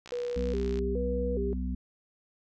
click train, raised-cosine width 0.2 ms, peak -28 dBFS, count 47, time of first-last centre 0.06-0.789 s, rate 63.1 Hz
sine tone with vibrato, 440 Hz, A4, in tune, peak -30 dBFS, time 0.12-1.53 s, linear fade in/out 0 ms, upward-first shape square, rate 1.2 Hz, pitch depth 170 cents each way
harmonic tone, 63 Hz, B1, 35 cents sharp, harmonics 1 / 3 / 4, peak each -31 / -36 / -37 dBFS, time 0.36-1.75 s, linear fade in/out 5 ms
effects none

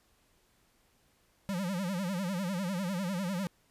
square tone with vibrato, 185.8 Hz, F#3, 7 cents sharp, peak -32 dBFS, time 1.49-3.47 s, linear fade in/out 0 ms, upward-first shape sine, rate 10 Hz, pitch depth 150 cents each way, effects pink hiss -69 dBFS RMS until 3.7 s + resampled to 32000 Hz

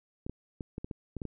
clicks, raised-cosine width 3 ms, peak -24 dBFS, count 9, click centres 0.265 / 0.296 / 0.608 / 0.781 / 0.845 / 0.912 / 1.167 / 1.218 / 1.253 s, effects none

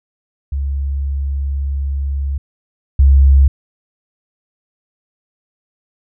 sine tone pair in turn, 69.3 / 68.27 Hz, C#2 / C#2, 0 / -26 cents, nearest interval unison, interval 26 cents, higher first, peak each -16 / -5 dBFS, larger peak second, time 0.52-2.38 / 2.99-3.48 s, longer first, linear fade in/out 5 ms, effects none

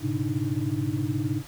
sine tone cluster, 105.5 / 124.6 / 138.2 / 296.1 / 315.1 Hz, G#2 / B2 / C#3 / D4 / D#4, +28 / +16 / -5 / +14 / +22 cents, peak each -31 dBFS, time 0-1.43 s, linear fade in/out 50 ms, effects pink hiss -46 dBFS RMS until 1.47 s

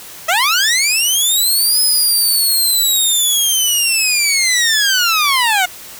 15% pulse linear two-way sweep, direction up then down, 622.3 to 5100 to 708 Hz, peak -5 dBFS, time 0.28-5.66 s, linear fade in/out 10 ms, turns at 1.81 s, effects white hiss -34 dBFS RMS until 5.99 s

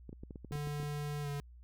clicks, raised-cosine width 3 ms, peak -33 dBFS, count 11, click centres 0.093 / 0.129 / 0.235 / 0.308 / 0.358 / 0.447 / 0.511 / 0.555 / 0.673 / 0.8 / 0.83 s
square tone with pitch glide, 146.83 to 143.48 Hz, D3 to D3, 0 to -40 cents, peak -37 dBFS, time 0.52-1.4 s, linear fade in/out 0 ms, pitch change -40 cents, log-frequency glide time 1.22-1.28 s
effects added 60 Hz sine -52 dBFS peak until 1.63 s

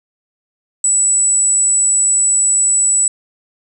sine tone, 7902 Hz, B8, in tune, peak -10 dBFS, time 0.84-3.08 s, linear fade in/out 2 ms, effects none

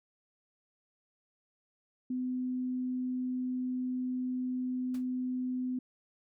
sine tone, 253.3 Hz, B3, 44 cents sharp, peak -31 dBFS, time 2.1-5.79 s, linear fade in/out 5 ms
pink noise with exponential decay, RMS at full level -48 dBFS, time 4.94-5.06 s, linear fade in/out 5 ms, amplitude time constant 26 ms
effects none

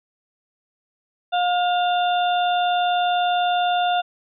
harmonic tone with a mistuned harmonic, 712 Hz, F5, 33 cents sharp, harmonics 1 / 2 / 4 / 5, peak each -18 / -28 / -32 / -29 dBFS, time 1.32-4.02 s, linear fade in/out 20 ms, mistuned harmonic 4, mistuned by -42 cents, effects none

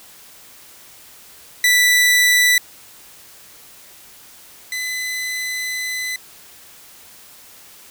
sawtooth tone pair in turn, 1975.5 / 2012 Hz, B6 / B6, 0 / +32 cents, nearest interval unison, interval 32 cents, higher second, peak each -8 / -19 dBFS, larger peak first, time 1.64-2.58 / 4.72-6.16 s, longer second, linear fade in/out 2 ms, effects white hiss -44 dBFS RMS until 7.9 s

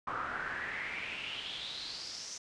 brown noise with band-pass filter sweep, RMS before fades -40 dBFS, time 0.07-2.38 s, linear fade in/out 5 ms, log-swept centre 1200 to 6100 Hz, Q 5.7, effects resampled to 22050 Hz

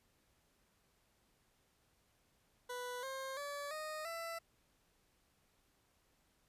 20% pulse tone with pitch steps, 493.9 / 532.4 / 573.9 / 618.7 / 666.9 Hz, B4 / C5 / D5 / D#5 / E5, 0 / +30 / -40 / -10 / +20 cents, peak -37 dBFS, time 2.69-4.39 s, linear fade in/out 10 ms, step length 340 ms, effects pink hiss -75 dBFS RMS until 6.48 s + resampled to 32000 Hz

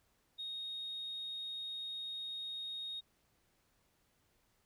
sine tone, 3728 Hz, A#7, 1 cent flat, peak -39 dBFS, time 0.38-3.01 s, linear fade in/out 20 ms, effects tanh soft clip ceiling -36 dBFS + pink hiss -75 dBFS RMS until 4.65 s

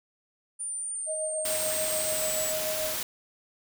sine linear sweep, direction down, 9250 to 7830 Hz, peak -31 dBFS, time 0.59-2.53 s, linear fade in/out 20 ms
sine tone with tremolo, 625 Hz, D#5, 8 cents sharp, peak -29 dBFS, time 1.06-2.96 s, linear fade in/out 50 ms, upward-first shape sine, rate 6.9 Hz, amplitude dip 45%
white noise, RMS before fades -32 dBFS, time 1.45-3.03 s, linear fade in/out 2 ms
effects none

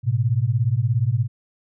sine beating tone pair, 109 / 126 Hz, A2 / B2, -16 / +35 cents, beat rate 17 Hz, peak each -20 dBFS, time 0.03-1.28 s, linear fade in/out 50 ms, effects none

